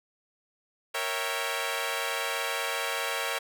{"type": "chord", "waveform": "10% pulse", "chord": "A# diminished seventh", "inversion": "none", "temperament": "equal", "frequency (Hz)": [466.2, 554.4, 659.3, 784], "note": ["A#4", "C#5", "E5", "G5"], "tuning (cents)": [0, 0, 0, 0], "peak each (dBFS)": [-26, -25, -27, -28], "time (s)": [0.94, 3.39], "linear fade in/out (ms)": 10, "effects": []}